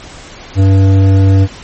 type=tone with hard clipping; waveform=sine; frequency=96.7 Hz; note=G2; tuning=23 cents flat; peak=-6 dBFS; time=0.55-1.48 s; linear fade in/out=50 ms; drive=11 dB; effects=pink hiss -32 dBFS RMS until 1.63 s + MP3 32 kbps